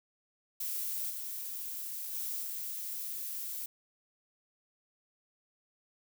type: noise with level steps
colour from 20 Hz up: violet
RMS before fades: -36 / -40 / -37 / -39 dBFS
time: 0.6-3.66 s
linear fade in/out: 5 ms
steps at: 1.09 / 2.12 / 2.41 s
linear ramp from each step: 20 ms
effects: none